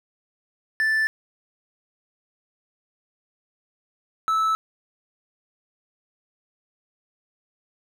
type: tone pair in turn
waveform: triangle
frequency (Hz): 1760 / 1308.6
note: A6 / E6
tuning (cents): 0 / -13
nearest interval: perfect fourth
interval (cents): 513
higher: first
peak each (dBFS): -17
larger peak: neither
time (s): 0.8-1.07 / 4.28-4.55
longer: neither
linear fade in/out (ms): 0
effects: none